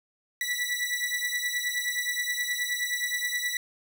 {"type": "beating tone pair", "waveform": "sawtooth", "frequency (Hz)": [1954, 1963.5], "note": ["B6", "B6"], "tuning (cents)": [-19, -11], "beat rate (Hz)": 9.5, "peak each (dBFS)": -27, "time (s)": [0.41, 3.57], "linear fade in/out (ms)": 2, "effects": []}